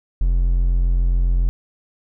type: tone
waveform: triangle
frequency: 43.65 Hz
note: F1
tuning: in tune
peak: -12 dBFS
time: 0.21-1.49 s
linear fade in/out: 0 ms
effects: none